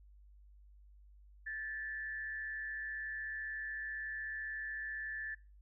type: tone with frequency modulation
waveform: sine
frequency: 1749 Hz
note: A6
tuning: 11 cents flat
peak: -39 dBFS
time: 1.46-5.35 s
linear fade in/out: 10 ms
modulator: 136 Hz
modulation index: 0.47
effects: noise-tail reverb RT60 0.3 s tail -20 dB re dry + added 50 Hz sine -57 dBFS peak until 5.61 s